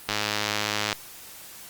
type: click train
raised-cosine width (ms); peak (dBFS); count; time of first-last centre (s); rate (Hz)
0.2; -7; 89; 0.09-0.928; 105
effects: white hiss -44 dBFS RMS until 1.69 s + Opus 32 kbps